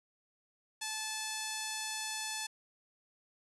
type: tone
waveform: 5% pulse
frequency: 870 Hz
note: A5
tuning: 20 cents flat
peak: -24 dBFS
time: 0.81-2.47 s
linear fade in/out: 10 ms
effects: resampled to 24000 Hz